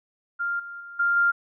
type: tone with level steps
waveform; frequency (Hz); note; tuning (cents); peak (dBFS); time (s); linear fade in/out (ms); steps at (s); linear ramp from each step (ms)
sine; 1396.9; F6; 0; -24 / -35 / -38 / -19 / -17; 0.39-1.32; 20; 0.59 / 0.8 / 0.99 / 1.16; 10
effects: none